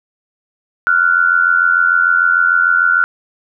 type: tone pair together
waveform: sine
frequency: 1393.3 / 1480 Hz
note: F6 / F#6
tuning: -4 / 0 cents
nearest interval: minor second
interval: 104 cents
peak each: -12 dBFS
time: 0.87-3.04 s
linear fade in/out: 0 ms
effects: none